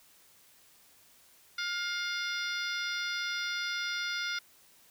harmonic tone, 707 Hz, F5, 21 cents sharp, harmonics 2 / 3 / 4 / 5 / 6 / 7 / 8, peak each -35 / -38 / -46 / -39 / -46 / -41 / -46 dBFS, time 1.58-4.39 s, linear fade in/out 5 ms, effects white hiss -61 dBFS RMS until 4.9 s

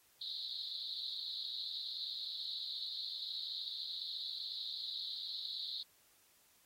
pink band-pass noise, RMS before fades -43 dBFS, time 0.21-5.83 s, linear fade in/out 5 ms, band 3700 to 4300 Hz, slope 96 dB/octave, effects white hiss -69 dBFS RMS until 6.65 s + AAC 48 kbps

